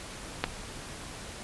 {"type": "clicks", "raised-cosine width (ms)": 0.3, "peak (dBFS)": [-9, -22], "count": 2, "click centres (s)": [0.44, 0.444], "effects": ["pink hiss -42 dBFS RMS until 1.43 s", "resampled to 24000 Hz"]}